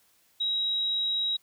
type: tone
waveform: sine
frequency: 3836 Hz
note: A#7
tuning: 49 cents sharp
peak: -25 dBFS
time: 0.4-1.37 s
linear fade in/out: 10 ms
effects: white hiss -65 dBFS RMS until 1.42 s